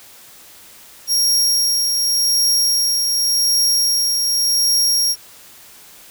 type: tone with tremolo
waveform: sawtooth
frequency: 5590 Hz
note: F8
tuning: 1 cent sharp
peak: -10 dBFS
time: 1.07-5.16 s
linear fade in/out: 50 ms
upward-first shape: triangle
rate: 0.88 Hz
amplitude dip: 35%
effects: white hiss -43 dBFS RMS until 6.1 s